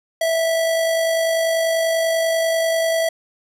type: tone with amplitude modulation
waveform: square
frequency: 656 Hz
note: E5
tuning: 9 cents flat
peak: -16 dBFS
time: 0.21-3.09 s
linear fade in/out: 5 ms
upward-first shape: sine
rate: 50.2 Hz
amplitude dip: 30%
effects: resampled to 32000 Hz + 9-bit